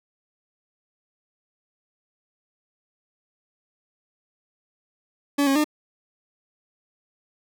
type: tone with pitch steps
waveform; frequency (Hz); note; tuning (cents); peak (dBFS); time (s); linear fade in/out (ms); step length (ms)
40% pulse; 284.5 / 273.1 / 301.9; C#4 / C#4 / D4; +45 / -26 / +48; -17; 5.38-5.644; 10; 88
effects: none